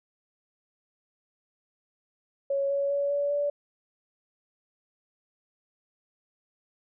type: tone with pitch steps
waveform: sine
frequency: 554.4 / 560.2 / 566 / 572 / 577.9 Hz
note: C#5 / C#5 / C#5 / D5 / D5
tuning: 0 / +18 / +36 / -46 / -28 cents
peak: -24 dBFS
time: 2.5-3.5 s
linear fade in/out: 5 ms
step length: 200 ms
effects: none